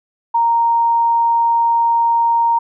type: tone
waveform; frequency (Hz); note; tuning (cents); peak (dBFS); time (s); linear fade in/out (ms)
sine; 930; A#5; -4; -11; 0.34-2.59; 10
effects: none